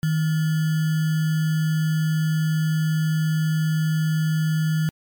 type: tone with sample-and-hold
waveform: sine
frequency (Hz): 157.6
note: D#3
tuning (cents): +23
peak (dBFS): -18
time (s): 0.03-4.89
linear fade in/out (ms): 0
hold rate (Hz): 1575
effects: MP3 96 kbps